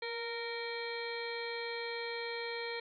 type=harmonic tone with a mistuned harmonic; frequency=463.3 Hz; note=A#4; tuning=11 cents flat; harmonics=1 / 2 / 3 / 4 / 5 / 7 / 8 / 9; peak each=-40 / -46 / -52 / -45 / -44 / -50 / -53 / -46 dBFS; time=0.02-2.8 s; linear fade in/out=5 ms; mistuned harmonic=1; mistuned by=+25 cents; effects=none